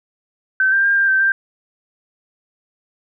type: tone with pitch steps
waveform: sine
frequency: 1538 / 1584 / 1603 / 1591 / 1552 / 1579 Hz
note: G6 / G6 / G6 / G6 / G6 / G6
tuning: -33 / +18 / +38 / +25 / -18 / +12 cents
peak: -12 dBFS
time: 0.6-1.32 s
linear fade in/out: 2 ms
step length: 120 ms
effects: none